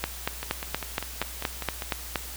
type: two click trains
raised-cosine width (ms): 0.3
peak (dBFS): -16 / -9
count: 8 / 10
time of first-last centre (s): 0.43-1.822 / 0.04-2.158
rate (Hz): 5.03 / 4.25
effects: added 60 Hz sine -41 dBFS peak until 2.36 s + white hiss -40 dBFS RMS until 2.36 s